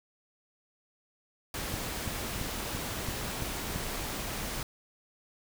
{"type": "noise", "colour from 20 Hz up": "pink", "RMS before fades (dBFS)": -36, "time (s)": [1.54, 4.63], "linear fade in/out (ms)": 2}
{"type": "click train", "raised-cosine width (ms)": 5, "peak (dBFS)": -23, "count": 7, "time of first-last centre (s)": [1.74, 3.76], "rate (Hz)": 2.97}
{"effects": []}